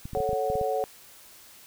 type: clicks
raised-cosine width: 5 ms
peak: -24 dBFS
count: 9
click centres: 0.055 / 0.133 / 0.173 / 0.204 / 0.292 / 0.331 / 0.501 / 0.555 / 0.613 s
type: chord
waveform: sine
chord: F# minor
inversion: first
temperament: equal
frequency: 440 / 554.4 / 740 Hz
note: A4 / C#5 / F#5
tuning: 0 / 0 / 0 cents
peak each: -29 dBFS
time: 0.15-0.84 s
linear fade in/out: 0 ms
effects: white hiss -51 dBFS RMS until 1.66 s